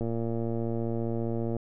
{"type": "click train", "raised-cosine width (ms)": 2, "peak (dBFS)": -19, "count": 180, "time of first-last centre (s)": [0.01, 1.567], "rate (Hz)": 115, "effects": []}